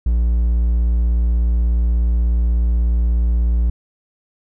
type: tone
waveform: triangle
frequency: 58.27 Hz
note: A#1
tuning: in tune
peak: -11 dBFS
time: 0.06-3.7 s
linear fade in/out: 5 ms
effects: none